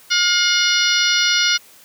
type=harmonic tone with a mistuned harmonic; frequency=711 Hz; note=F5; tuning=31 cents sharp; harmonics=2 / 3 / 4 / 5 / 6 / 7 / 8; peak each=-20 / -22 / -21 / -22 / -23 / -23 / -22 dBFS; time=0.1-1.58 s; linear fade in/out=20 ms; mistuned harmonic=4; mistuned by=+40 cents; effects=white hiss -47 dBFS RMS until 1.84 s + high-pass 80 Hz 12 dB/octave